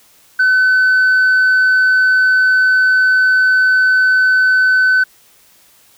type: tone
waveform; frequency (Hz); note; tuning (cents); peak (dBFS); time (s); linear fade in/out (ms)
sine; 1514; F#6; +39; -6; 0.39-5.04; 10
effects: tanh soft clip ceiling -7 dBFS + white hiss -49 dBFS RMS until 5.97 s